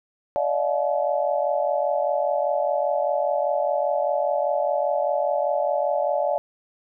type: tone cluster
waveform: sine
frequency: 579 / 624 / 707 / 857 Hz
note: D5 / D#5 / F5 / A5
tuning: -25 / +5 / +21 / -46 cents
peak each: -23 / -27 / -26 / -29 dBFS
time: 0.36-6.38 s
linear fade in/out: 0 ms
effects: none